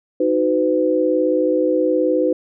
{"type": "chord", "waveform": "sine", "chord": "B major", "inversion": "first", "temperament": "equal with one note detuned", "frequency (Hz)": [311.1, 370, 504.6], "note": ["D#4", "F#4", "B4"], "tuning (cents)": [0, 0, 37], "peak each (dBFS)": [-19, -21, -17], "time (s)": [0.2, 2.33], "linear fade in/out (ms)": 5, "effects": []}